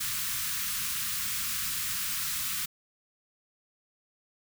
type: band-stop noise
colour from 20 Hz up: white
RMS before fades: -32 dBFS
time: 0-2.66 s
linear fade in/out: 10 ms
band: 220 to 1100 Hz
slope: 48 dB/octave
effects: none